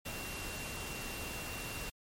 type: tone in noise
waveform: sine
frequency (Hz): 2747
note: F7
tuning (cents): -29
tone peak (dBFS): -46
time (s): 0.05-1.9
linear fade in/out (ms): 10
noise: pink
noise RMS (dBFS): -42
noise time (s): 0.05-1.9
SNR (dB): -7
effects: MP3 64 kbps